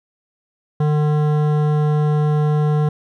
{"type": "tone with hard clipping", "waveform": "sine", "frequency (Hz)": 150.3, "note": "D3", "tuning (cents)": 40, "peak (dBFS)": -16, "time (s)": [0.8, 2.89], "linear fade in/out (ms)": 5, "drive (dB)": 14, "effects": []}